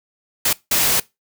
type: noise bursts at uneven times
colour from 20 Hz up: white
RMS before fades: -17 dBFS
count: 2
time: 0.45-0.53 / 0.71-1 s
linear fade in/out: 5 ms
effects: noise-tail reverb RT60 0.2 s tail -21 dB re dry